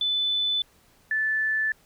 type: tone pair in turn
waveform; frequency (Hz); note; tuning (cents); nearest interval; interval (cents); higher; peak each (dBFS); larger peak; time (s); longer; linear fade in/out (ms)
sine; 3501 / 1750.5; A7 / A6; -9 / -9; octave; 1200; first; -22; neither; 0.01-0.62 / 1.11-1.72; neither; 2
effects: pink hiss -60 dBFS RMS until 1.85 s